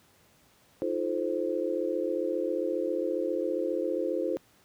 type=chord; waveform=sine; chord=F dominant seventh; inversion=third; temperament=just; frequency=314.3 / 349.2 / 436.5 / 523.8 Hz; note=Eb4 / F4 / A4 / C5; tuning=+18 / 0 / -14 / +2 cents; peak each=-34 / -32 / -34 / -31 dBFS; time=0.82-4.37 s; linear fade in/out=0 ms; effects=pink hiss -62 dBFS RMS until 4.64 s + high-pass 80 Hz 12 dB/octave